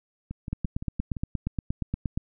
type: two click trains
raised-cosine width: 5 ms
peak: -22 / -15 dBFS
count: 6 / 15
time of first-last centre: 0.31-1.168 / 0.53-2.175 s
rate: 5.83 / 8.51 Hz
effects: none